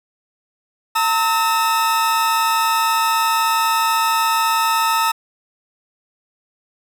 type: tone pair together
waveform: 40% pulse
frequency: 907 / 1290.9 Hz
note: A#5 / E6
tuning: -48 / -37 cents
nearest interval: tritone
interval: 611 cents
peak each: -17 dBFS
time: 0.95-5.12 s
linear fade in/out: 10 ms
effects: none